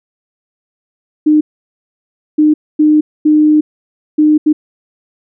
sine tone bursts at uneven times, 304.3 Hz, D#4, 38 cents flat, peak -5 dBFS, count 6, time 1.26-1.41 / 2.38-2.54 / 2.79-3.01 / 3.25-3.61 / 4.18-4.38 / 4.46-4.53 s, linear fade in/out 10 ms, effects none

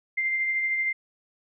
sine tone with tremolo, 2093 Hz, C7, in tune, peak -22 dBFS, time 0.17-0.93 s, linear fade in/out 10 ms, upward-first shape sine, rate 13 Hz, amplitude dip 30%, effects none

